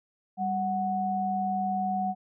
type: tone pair together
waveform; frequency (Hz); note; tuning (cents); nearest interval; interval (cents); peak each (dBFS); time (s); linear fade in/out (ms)
sine; 196.53 / 740; G3 / F#5; +5 / 0; octave + major seventh; 2295; -31 / -27; 0.37-2.15; 50
effects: none